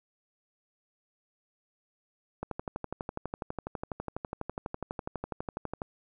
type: click train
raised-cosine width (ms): 1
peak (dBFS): -20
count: 42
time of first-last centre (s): 2.43-5.818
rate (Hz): 12.1
effects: none